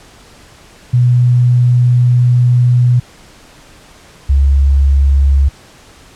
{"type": "tone pair in turn", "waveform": "sine", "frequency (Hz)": [123, 69.03], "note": ["B2", "C#2"], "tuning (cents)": [-7, -7], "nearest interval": "minor seventh", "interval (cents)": 1000, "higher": "first", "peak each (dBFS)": -6, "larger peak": "neither", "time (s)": [[0.93, 3], [4.29, 5.49]], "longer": "first", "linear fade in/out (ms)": 10, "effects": ["pink hiss -41 dBFS RMS until 6.15 s", "low-pass 9000 Hz 12 dB/octave"]}